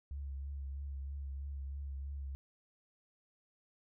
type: tone with vibrato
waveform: sine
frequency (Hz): 69.3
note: C#2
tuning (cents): 0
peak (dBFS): -39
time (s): 0.11-2.35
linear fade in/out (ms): 0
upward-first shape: triangle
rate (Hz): 3.1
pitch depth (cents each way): 40
effects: none